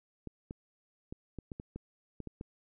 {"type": "clicks", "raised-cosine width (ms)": 3, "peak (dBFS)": -28, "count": 10, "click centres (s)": [0.273, 0.509, 1.125, 1.387, 1.518, 1.599, 1.76, 2.203, 2.273, 2.411], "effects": []}